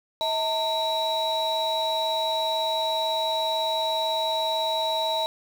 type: tone cluster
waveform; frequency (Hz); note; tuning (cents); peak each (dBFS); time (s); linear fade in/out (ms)
sine; 642 / 904 / 3898; E5 / A5 / B7; -46 / +47 / -23; -26; 0.21-5.26; 0
effects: tanh soft clip ceiling -18 dBFS + 7-bit